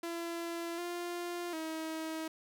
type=tone with pitch steps; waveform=sawtooth; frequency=338.1 / 349 / 319.1 Hz; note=E4 / F4 / D#4; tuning=+44 / -1 / +44 cents; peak=-33 dBFS; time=0.03-2.28 s; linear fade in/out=5 ms; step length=750 ms; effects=none